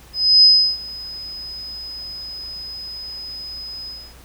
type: tone with ADSR envelope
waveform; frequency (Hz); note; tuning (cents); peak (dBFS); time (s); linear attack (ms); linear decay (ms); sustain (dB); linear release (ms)
sine; 5040; D#8; +21; -6; 0.13-4.15; 300; 340; -23; 270
effects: added 60 Hz sine -44 dBFS peak until 4.24 s + pink hiss -47 dBFS RMS until 4.24 s